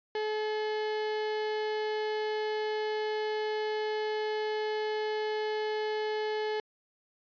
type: tone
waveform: 35% pulse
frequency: 428.7 Hz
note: A4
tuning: 45 cents flat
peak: -28 dBFS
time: 0.15-6.6 s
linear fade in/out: 2 ms
effects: resampled to 11025 Hz